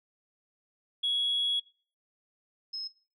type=tone pair in turn; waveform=sine; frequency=3343 / 5166 Hz; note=G#7 / E8; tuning=+11 / -36 cents; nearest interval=minor sixth; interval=753 cents; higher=second; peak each=-25 / -33 dBFS; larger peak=first; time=1.03-1.6 / 2.73-2.88 s; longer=first; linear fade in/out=10 ms; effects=noise-tail reverb RT60 0.4 s tail -22 dB re dry + tanh soft clip ceiling -22 dBFS